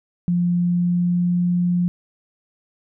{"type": "tone with pitch glide", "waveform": "sine", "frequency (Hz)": [175.2, 176.52], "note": ["F3", "F3"], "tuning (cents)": [6, 19], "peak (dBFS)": -16, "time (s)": [0.28, 1.88], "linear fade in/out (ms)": 0, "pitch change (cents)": 13, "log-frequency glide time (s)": [0.54, 1.48], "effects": []}